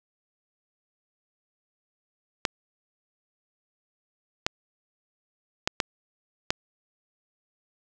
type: clicks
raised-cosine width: 0.2 ms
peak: -5 dBFS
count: 5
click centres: 2.452 / 4.465 / 5.675 / 5.802 / 6.505 s
effects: none